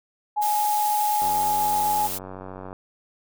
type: tone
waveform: sine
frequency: 839 Hz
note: G#5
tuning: 17 cents sharp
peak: -20 dBFS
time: 0.36-2.08 s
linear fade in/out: 20 ms
type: noise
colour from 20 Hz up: blue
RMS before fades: -30 dBFS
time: 0.41-2.19 s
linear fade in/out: 20 ms
type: click train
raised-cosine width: 1 ms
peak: -23 dBFS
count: 143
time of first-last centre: 1.22-2.729 s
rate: 94.1 Hz
effects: none